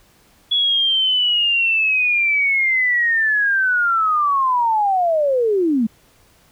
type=linear sweep; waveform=sine; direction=down; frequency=3390 to 208.8 Hz; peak=-14 dBFS; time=0.51-5.87 s; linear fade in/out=10 ms; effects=pink hiss -54 dBFS RMS until 6.51 s